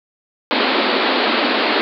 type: band-pass noise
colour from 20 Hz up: pink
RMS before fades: -17 dBFS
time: 0.51-1.81 s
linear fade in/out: 0 ms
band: 220 to 4600 Hz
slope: 96 dB/octave
effects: none